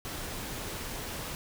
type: noise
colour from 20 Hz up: pink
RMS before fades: -38 dBFS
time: 0.05-1.35 s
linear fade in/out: 0 ms
effects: none